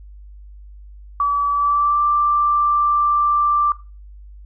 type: tone with pitch glide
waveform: sine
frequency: 1148 to 1177.6 Hz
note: D6 to D6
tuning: -40 to +4 cents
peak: -14 dBFS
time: 1.2-3.72 s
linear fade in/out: 2 ms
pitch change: +44 cents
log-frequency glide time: 1.51-2.02 s
effects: noise-tail reverb RT60 0.3 s tail -18 dB re dry + added 50 Hz sine -37 dBFS peak until 4.45 s